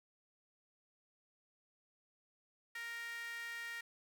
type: tone with high-pass filter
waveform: sawtooth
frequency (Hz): 466.2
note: A#4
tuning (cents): 0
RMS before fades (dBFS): -45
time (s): 2.75-3.81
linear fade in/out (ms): 5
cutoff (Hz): 1800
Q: 5.2
effects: 11-bit